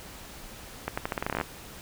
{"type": "accelerating click train", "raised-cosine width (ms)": 0.5, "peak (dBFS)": -13, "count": 14, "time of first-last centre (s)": [0.88, 1.412], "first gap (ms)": 95, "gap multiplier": 0.84, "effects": ["pink hiss -45 dBFS RMS until 1.81 s"]}